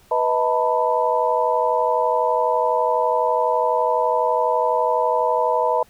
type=tone cluster; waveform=sine; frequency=494 / 634 / 894 / 986 Hz; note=B4 / D#5 / A5 / B5; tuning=0 / +32 / +27 / -3 cents; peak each=-22 dBFS; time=0.11-5.83 s; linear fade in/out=5 ms; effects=pink hiss -54 dBFS RMS until 5.89 s